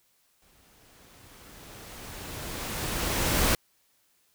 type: noise with exponential growth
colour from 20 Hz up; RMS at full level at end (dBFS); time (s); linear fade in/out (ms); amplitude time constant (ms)
pink; -23; 0.42-3.55; 2; 680
effects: white hiss -68 dBFS RMS until 4.34 s